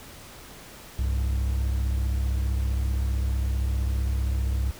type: tone pair together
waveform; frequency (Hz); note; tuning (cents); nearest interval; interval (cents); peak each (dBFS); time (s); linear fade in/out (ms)
triangle; 65.44 / 100.8; C2 / G2; +1 / +49; perfect fifth; 748; -21 / -30; 0.99-4.71; 0
effects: pink hiss -45 dBFS RMS until 4.79 s